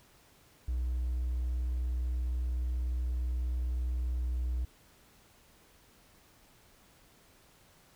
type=tone with hard clipping; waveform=triangle; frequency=61.7 Hz; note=B1; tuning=1 cent flat; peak=-30 dBFS; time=0.68-4.65 s; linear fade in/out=5 ms; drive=4 dB; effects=pink hiss -62 dBFS RMS until 7.95 s